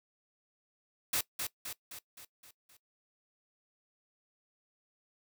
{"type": "noise with echo", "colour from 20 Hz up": "white", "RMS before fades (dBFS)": -31, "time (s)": [1.13, 1.21], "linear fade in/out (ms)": 5, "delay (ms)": 260, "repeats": 6, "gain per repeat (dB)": -5, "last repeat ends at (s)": 2.77, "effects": ["noise-tail reverb RT60 0.1 s tail -19 dB re dry"]}